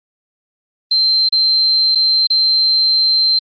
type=tone with dropouts; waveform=sine; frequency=4125 Hz; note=C8; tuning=25 cents flat; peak=-10 dBFS; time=0.91-3.39 s; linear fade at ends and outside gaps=5 ms; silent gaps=1.289-1.324 / 1.95-1.955 / 2.27-2.302 s; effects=Opus 32 kbps